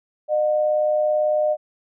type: tone pair together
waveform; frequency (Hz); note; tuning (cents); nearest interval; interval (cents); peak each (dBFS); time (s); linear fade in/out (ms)
sine; 609 / 727.1; D#5 / F#5; -37 / -30; minor third; 307; -17 / -27; 0.28-1.57; 50
effects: none